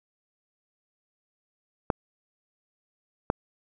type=clicks; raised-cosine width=1 ms; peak=-8 dBFS; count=2; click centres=1.902 / 3.301 s; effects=none